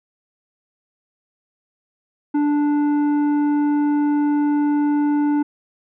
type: tone with tanh clipping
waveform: triangle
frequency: 293.2 Hz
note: D4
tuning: 3 cents flat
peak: -17 dBFS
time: 2.34-5.43 s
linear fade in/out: 10 ms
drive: 13 dB
effects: none